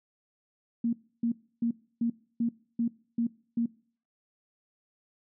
sine tone bursts, 233.1 Hz, A#3, in tune, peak -24 dBFS, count 8, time 0.84-3.66 s, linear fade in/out 5 ms, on 90 ms, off 300 ms, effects noise-tail reverb RT60 0.5 s tail -22 dB re dry

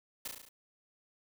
white noise with echo, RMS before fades -39 dBFS, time 0.25-0.28 s, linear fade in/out 5 ms, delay 35 ms, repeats 6, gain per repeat -3 dB, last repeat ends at 0.49 s, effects none

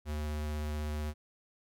square tone with vibrato, 75.4 Hz, D2, 46 cents sharp, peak -34 dBFS, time 0.05-1.14 s, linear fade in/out 50 ms, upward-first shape triangle, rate 16 Hz, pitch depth 13 cents each way, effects none

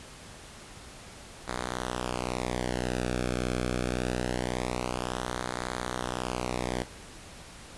sawtooth tone with flanger, 61.8 Hz, B1, 2 cents sharp, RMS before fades -32 dBFS, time 1.47-6.84 s, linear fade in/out 20 ms, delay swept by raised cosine 0.36 to 1.05 ms, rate 0.24 Hz, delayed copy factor -0.95, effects pink hiss -47 dBFS RMS until 7.77 s + resampled to 24000 Hz

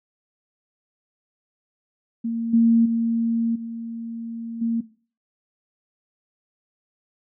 sine tone with level steps, 230 Hz, A#3, 23 cents flat, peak -22 / -12 / -18 / -28 / -19 dBFS, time 2.24-4.81 s, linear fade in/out 10 ms, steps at 2.53 / 2.85 / 3.55 / 4.61 s, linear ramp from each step 10 ms, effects noise-tail reverb RT60 0.4 s tail -18 dB re dry

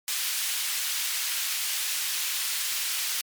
pink high-pass noise, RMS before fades -29 dBFS, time 0.08-3.21 s, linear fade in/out 0 ms, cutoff 2600 Hz, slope 12 dB/octave, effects MP3 96 kbps

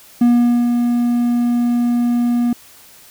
triangle tone with ADSR envelope, 240 Hz, B3, 49 cents flat, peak -6 dBFS, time 0.21-2.53 s, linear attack 6 ms, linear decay 450 ms, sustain -5 dB, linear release 3 ms, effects white hiss -44 dBFS RMS until 3.1 s

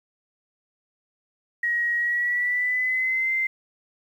sine tone with pitch glide, 1896 to 2080 Hz, A#6 to C7, +29 to -11 cents, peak -21 dBFS, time 1.63-3.47 s, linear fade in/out 5 ms, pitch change +160 cents, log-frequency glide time 1.97-3.32 s, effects 9-bit

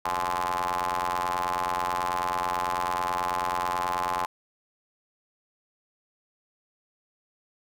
sawtooth ring-modulated tone, 89.2 Hz, F2, 37 cents sharp, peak -19 dBFS, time 0.05-4.26 s, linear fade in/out 5 ms, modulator 946 Hz, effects none

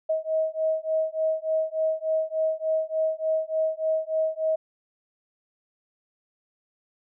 sine beating tone pair, 633 / 636.4 Hz, D#5 / D#5, +30 / +39 cents, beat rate 3.4 Hz, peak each -26 dBFS, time 0.09-4.56 s, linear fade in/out 10 ms, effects none

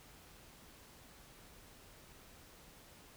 silence, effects pink hiss -59 dBFS RMS until 3.16 s

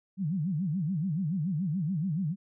sine tone with vibrato, 170 Hz, F3, 46 cents flat, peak -27 dBFS, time 0.17-2.36 s, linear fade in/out 50 ms, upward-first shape sine, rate 7 Hz, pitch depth 270 cents each way, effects none

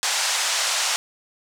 white band-pass noise, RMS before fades -23 dBFS, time 0.03-0.96 s, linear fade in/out 0 ms, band 640 to 7800 Hz, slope 24 dB/octave, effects none

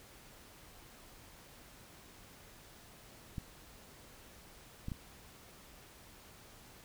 clicks, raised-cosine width 5 ms, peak -27 dBFS, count 3, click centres 3.382 / 4.884 / 4.918 s, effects pink hiss -57 dBFS RMS until 6.84 s

